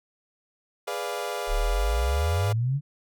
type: chord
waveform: 30% pulse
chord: G# diminished seventh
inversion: none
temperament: equal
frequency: 415.3 / 493.9 / 587.3 / 698.5 Hz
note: G#4 / B4 / D5 / F5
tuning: 0 / 0 / 0 / 0 cents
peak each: -32 dBFS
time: 0.87-2.53 s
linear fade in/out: 10 ms
type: exponential sweep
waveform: sine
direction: up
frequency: 32.7 to 148 Hz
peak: -22 dBFS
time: 1.47-2.81 s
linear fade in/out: 50 ms
effects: none